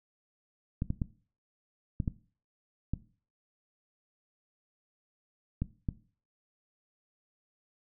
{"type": "clicks", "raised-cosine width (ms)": 5, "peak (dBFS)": -18, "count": 8, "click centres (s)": [0.821, 0.904, 1.018, 2.002, 2.078, 2.936, 5.62, 5.888], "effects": ["noise-tail reverb RT60 0.4 s tail -17 dB re dry"]}